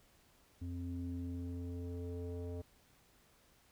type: tone with low-pass filter sweep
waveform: square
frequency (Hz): 87.31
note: F2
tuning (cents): 0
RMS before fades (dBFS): -42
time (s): 0.61-2.62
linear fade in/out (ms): 10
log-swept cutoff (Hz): 220 to 530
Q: 3.2
effects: pink hiss -68 dBFS RMS until 3.71 s